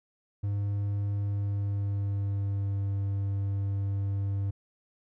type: tone with pitch glide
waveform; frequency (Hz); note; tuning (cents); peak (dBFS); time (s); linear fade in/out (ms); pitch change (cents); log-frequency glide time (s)
triangle; 101.2 to 99.06; G#2 to G2; -44 to +19; -25; 0.43-4.51; 10; -37; 1.18-2.91
effects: none